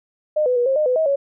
sine tone with pitch steps, 609 / 500 / 484.2 / 535 / 610 / 504 / 637 / 558 Hz, D#5 / B4 / B4 / C5 / D#5 / B4 / D#5 / C#5, -37 / +21 / -34 / +38 / -34 / +35 / +41 / +11 cents, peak -15 dBFS, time 0.36-1.16 s, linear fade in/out 10 ms, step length 100 ms, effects none

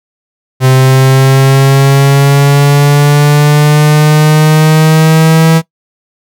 45% pulse exponential sweep, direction up, 129.8 to 162.8 Hz, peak -3 dBFS, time 0.6-5.62 s, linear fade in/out 50 ms, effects noise-tail reverb RT60 0.1 s tail -20 dB re dry

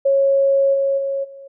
sine tone with level steps, 549 Hz, C#5, 17 cents flat, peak -12 / -15 / -19 / -35 dBFS, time 0.05-1.48 s, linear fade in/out 10 ms, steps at 0.73 / 0.97 / 1.23 s, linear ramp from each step 20 ms, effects none

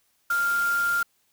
sine tone in noise, 1396.9 Hz, F6, in tune, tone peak -21 dBFS, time 0.3-1.03 s, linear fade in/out 5 ms, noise white, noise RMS -37 dBFS, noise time 0.3-1.03 s, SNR +13 dB, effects white hiss -68 dBFS RMS until 1.32 s

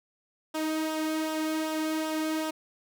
sawtooth tone with flanger, 313.9 Hz, D#4, 15 cents sharp, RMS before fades -30 dBFS, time 0.54-2.51 s, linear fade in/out 10 ms, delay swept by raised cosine 0.44 to 2.14 ms, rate 2.6 Hz, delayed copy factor -0.5, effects none

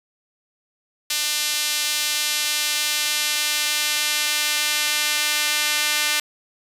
sawtooth tone with high-pass filter sweep, 298.9 Hz, D4, 31 cents sharp, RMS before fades -22 dBFS, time 1.1-6.2 s, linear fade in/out 5 ms, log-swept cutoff 3500 to 2300 Hz, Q 0.95, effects resampled to 32000 Hz

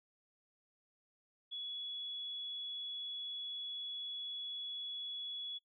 sine tone, 3384 Hz, G#7, 32 cents sharp, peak -40 dBFS, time 1.51-5.59 s, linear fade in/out 20 ms, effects noise-tail reverb RT60 0.1 s tail -20 dB re dry

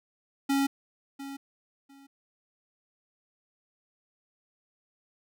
square tone with echo, 275.8 Hz, C#4, 9 cents flat, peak -24 dBFS, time 0.49-0.67 s, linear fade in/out 10 ms, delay 700 ms, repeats 2, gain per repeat -14 dB, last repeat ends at 2.07 s, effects none

